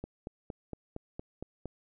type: click train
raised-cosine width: 2 ms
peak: -25 dBFS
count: 8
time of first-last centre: 0.04-1.657 s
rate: 4.33 Hz
effects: none